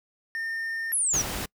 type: tone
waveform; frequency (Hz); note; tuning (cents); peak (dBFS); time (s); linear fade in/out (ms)
triangle; 1815; A#6; -47; -27; 0.35-0.92; 0
type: exponential sweep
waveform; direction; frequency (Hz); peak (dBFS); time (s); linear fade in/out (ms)
sine; down; 11700 to 5588; -22; 0.92-1.22; 10
type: noise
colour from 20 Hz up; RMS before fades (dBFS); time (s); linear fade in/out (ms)
pink; -32; 1.13-1.46; 10
effects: noise-tail reverb RT60 0.1 s tail -26 dB re dry